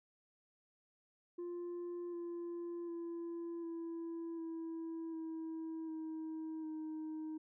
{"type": "tone with pitch steps", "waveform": "sine", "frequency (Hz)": [349.2, 343.8, 338.5, 333.2, 328.1, 323, 318, 313.1], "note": ["F4", "F4", "E4", "E4", "E4", "E4", "D#4", "D#4"], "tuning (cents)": [0, -27, 46, 19, -8, -35, 38, 11], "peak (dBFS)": -38, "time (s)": [1.38, 7.38], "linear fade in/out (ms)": 10, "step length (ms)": 750, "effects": ["tanh soft clip ceiling -40 dBFS"]}